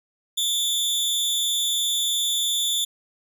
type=tone with amplitude modulation; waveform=sawtooth; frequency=3520 Hz; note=A7; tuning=in tune; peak=-15 dBFS; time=0.37-2.85 s; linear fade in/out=10 ms; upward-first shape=sine; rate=243 Hz; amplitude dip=70%; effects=none